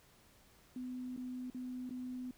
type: tone with dropouts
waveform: sine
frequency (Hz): 252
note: B3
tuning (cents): +35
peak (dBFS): -40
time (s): 0.76-2.31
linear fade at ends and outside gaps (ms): 2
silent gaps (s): 1.164-1.175 / 1.501-1.546 / 1.894-1.907
effects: pink hiss -65 dBFS RMS until 2.37 s